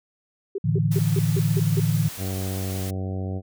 sine tone bursts, 391.3 Hz, G4, 3 cents flat, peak -24 dBFS, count 7, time 0.55-1.801 s, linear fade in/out 5 ms, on 33 ms, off 170 ms
sine chord, A suspended fourth, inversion none, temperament just, 110 / 146.67 / 165 Hz, A2 / D3 / E3, 0 / -2 / +2 cents, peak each -23 dBFS, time 0.64-2.09 s, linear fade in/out 10 ms
white noise, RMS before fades -37 dBFS, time 0.91-2.91 s, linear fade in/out 10 ms
harmonic tone, 94.6 Hz, F#2, 39 cents sharp, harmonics 1 / 2 / 3 / 4 / 5 / 6 / 7 / 8, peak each -27 / -33 / -37 / -39 / -41 / -43 / -44 / -45 dBFS, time 2.17-3.42 s, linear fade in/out 50 ms
effects none

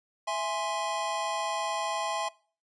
square chord, E augmented, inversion none, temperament equal, 659.3 / 830.6 / 1046.5 Hz, E5 / G#5 / B#5, 0 / 0 / 0 cents, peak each -34 dBFS, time 0.27-2.29 s, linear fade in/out 10 ms, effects noise-tail reverb RT60 0.4 s tail -21 dB re dry + resampled to 22050 Hz

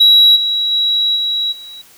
sine tone with level steps, 3883 Hz, B7, 30 cents flat, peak -3 / -13 / -11 / -14 / -30 dBFS, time 0-1.82 s, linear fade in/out 10 ms, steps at 0.35 / 0.71 / 1.15 / 1.51 s, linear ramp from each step 20 ms, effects tanh soft clip ceiling -2 dBFS + white hiss -45 dBFS RMS until 1.97 s

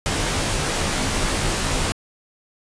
pink noise with comb filter, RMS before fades -22 dBFS, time 0.06-1.92 s, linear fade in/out 0 ms, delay 17 ms, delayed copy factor -0.75, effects resampled to 22050 Hz

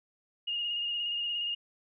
sine tone with vibrato, 2846 Hz, F7, 32 cents sharp, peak -30 dBFS, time 0.47-1.55 s, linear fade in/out 10 ms, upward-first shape square, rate 17 Hz, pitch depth 19 cents each way, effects none

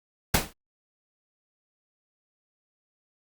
pink noise with exponential decay, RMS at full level -17 dBFS, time 0.34-0.53 s, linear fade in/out 5 ms, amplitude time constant 41 ms, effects Opus 48 kbps

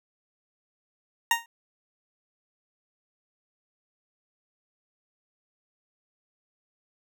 20% pulse tone with exponential decay, 930 Hz, A#5, 4 cents flat, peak -11 dBFS, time 1.31-1.46 s, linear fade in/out 2 ms, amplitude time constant 32 ms, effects none

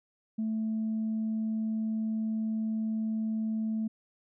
sine tone, 220 Hz, A3, in tune, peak -27 dBFS, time 0.38-3.88 s, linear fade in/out 10 ms, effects tanh soft clip ceiling -25 dBFS

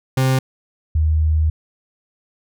40% pulse / sine tone pair in turn, 131.3 / 78.07 Hz, C3 / D#2, +6 / +6 cents, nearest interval major sixth, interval 900 cents, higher first, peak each -13 dBFS, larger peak neither, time 0.17-0.39 / 0.95-1.5 s, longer second, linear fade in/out 5 ms, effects none

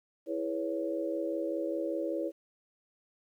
sine chord, C# minor seventh, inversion first, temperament equal with one note detuned, 329.6 / 415.3 / 493.9 / 558.9 Hz, E4 / G#4 / B4 / C#5, 0 / 0 / 0 / +14 cents, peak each -34 / -40 / -38 / -35 dBFS, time 0.26-2.32 s, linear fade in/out 50 ms, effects 11-bit

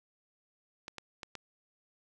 clicks, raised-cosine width 0.2 ms, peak -24 dBFS, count 4, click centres 0.881 / 0.983 / 1.232 / 1.353 s, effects none

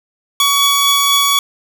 sawtooth tone pair together, 1129 / 3383 Hz, C#6 / G#7, +31 / +31 cents, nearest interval octave + perfect fifth, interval 1900 cents, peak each -10 dBFS, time 0.4-1.39 s, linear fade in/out 2 ms, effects 7-bit

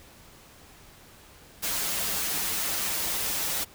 white noise with comb filter, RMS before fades -29 dBFS, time 1.62-3.65 s, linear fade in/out 20 ms, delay 8.1 ms, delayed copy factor -0.75, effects pink hiss -52 dBFS RMS until 3.74 s

